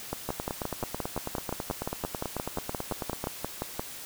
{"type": "two click trains", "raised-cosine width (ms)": 1, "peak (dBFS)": [-17, -16], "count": [28, 22], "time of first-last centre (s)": [[0.29, 3.241], [0.13, 3.795]], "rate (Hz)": [9.15, 5.73], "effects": ["white hiss -42 dBFS RMS until 4.05 s"]}